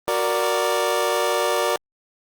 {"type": "chord", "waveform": "25% pulse", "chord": "Gb augmented", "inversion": "none", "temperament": "equal", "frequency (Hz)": [370, 466.2, 587.3], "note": ["Gb4", "Bb4", "D5"], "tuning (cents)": [0, 0, 0], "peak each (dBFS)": [-22, -20, -19], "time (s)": [0.08, 1.76], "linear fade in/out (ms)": 0, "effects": ["Opus 24 kbps"]}